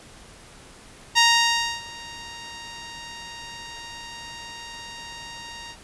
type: tone with ADSR envelope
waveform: 10% pulse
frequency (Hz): 932.3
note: A#5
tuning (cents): 0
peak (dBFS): -5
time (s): 1.15-5.77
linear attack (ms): 29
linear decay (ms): 630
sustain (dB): -23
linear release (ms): 69
effects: pink hiss -47 dBFS RMS until 5.83 s + resampled to 24000 Hz